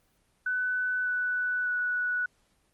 sine tone with pitch steps, 1500 / 1487.1 / 1474.2 Hz, F#6 / F#6 / F#6, +23 / +8 / -7 cents, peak -26 dBFS, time 0.46-2.26 s, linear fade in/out 5 ms, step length 600 ms, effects pink hiss -69 dBFS RMS until 2.73 s + Opus 24 kbps

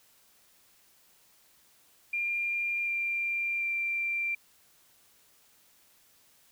sine tone with pitch steps, 2396 / 2379 / 2363 Hz, D7 / D7 / D7, +34 / +22 / +10 cents, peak -28 dBFS, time 2.13-4.35 s, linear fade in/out 5 ms, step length 740 ms, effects white hiss -63 dBFS RMS until 6.51 s

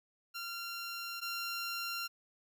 15% pulse tone pair in turn, 1380 / 1380 Hz, F6 / F6, -21 / -21 cents, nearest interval unison, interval 0 cents, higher neither, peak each -33 / -30 dBFS, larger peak second, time 0.34-1.21 / 1.21-2.08 s, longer neither, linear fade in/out 20 ms, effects none

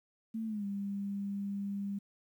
sine tone with pitch glide, 223 to 199.82 Hz, A3 to G3, +23 to +33 cents, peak -34 dBFS, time 0.34-1.99 s, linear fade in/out 10 ms, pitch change -190 cents, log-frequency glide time 0.46-0.65 s, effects 11-bit

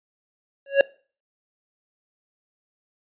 square tone with exponential growth, 554.4 Hz, C#5, in tune, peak -9 dBFS, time 0.66-0.81 s, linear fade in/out 2 ms, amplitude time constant 31 ms, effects noise-tail reverb RT60 0.4 s tail -22 dB re dry + resampled to 8000 Hz

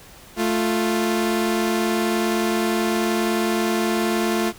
sawtooth tone pair together, 220 / 349.5 Hz, A3 / F4, 0 / +1 cents, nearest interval minor sixth, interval 801 cents, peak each -18 dBFS, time 0.36-4.53 s, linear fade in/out 50 ms, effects pink hiss -45 dBFS RMS until 4.58 s

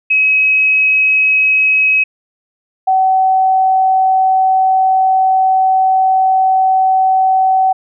sine tone pair in turn, 2551 / 758.4 Hz, D#7 / F#5, +43 / +43 cents, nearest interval octave + major sixth, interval 2100 cents, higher first, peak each -8 dBFS, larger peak neither, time 0.1-2.04 / 2.87-7.73 s, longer second, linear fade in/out 10 ms, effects none

